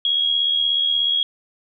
sine tone with amplitude modulation, 3301 Hz, G#7, 11 cents flat, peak -14 dBFS, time 0.05-1.23 s, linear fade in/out 2 ms, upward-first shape sine, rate 76.7 Hz, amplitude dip 55%, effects none

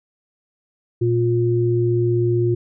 sine tone pair together, 117.9 / 353.3 Hz, A#2 / F4, +20 / +20 cents, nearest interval octave + perfect fifth, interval 1900 cents, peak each -18 dBFS, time 1.01-2.55 s, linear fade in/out 10 ms, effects none

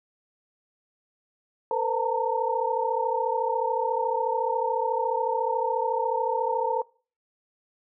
sine tone cluster, 458.2 / 509 / 891 / 925 Hz, A#4 / C5 / A5 / A#5, -30 / -48 / +22 / -14 cents, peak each -29 dBFS, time 1.71-6.82 s, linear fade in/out 2 ms, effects noise-tail reverb RT60 0.4 s tail -23 dB re dry

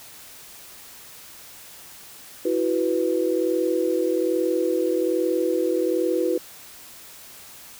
sine chord, E suspended second, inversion none, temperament just, 329.6 / 370.8 / 494.4 Hz, E4 / F#4 / B4, 0 / +4 / +2 cents, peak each -24 dBFS, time 2.45-6.38 s, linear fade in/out 5 ms, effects white hiss -44 dBFS RMS until 7.79 s

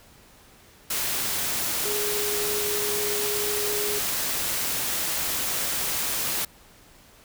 sine tone in noise, 415.3 Hz, G#4, in tune, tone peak -29 dBFS, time 1.85-3.99 s, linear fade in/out 5 ms, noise white, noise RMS -27 dBFS, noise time 0.9-6.45 s, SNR -5 dB, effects pink hiss -53 dBFS RMS until 7.24 s

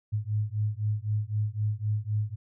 sine beating tone pair, 104.2 / 108.1 Hz, G#2 / A2, +6 / -30 cents, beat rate 3.9 Hz, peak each -29 dBFS, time 0.12-2.36 s, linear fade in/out 20 ms, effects none

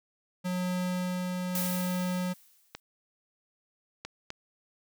square tone with tremolo, 181.3 Hz, F#3, 35 cents flat, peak -29 dBFS, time 0.44-2.34 s, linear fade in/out 20 ms, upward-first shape sine, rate 0.79 Hz, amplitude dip 25%
blue noise with exponential decay, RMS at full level -31 dBFS, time 1.55-2.8 s, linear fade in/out 2 ms, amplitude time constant 270 ms
clicks, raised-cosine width 0.2 ms, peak -20 dBFS, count 3, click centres 2.75 / 4.05 / 4.304 s
effects none

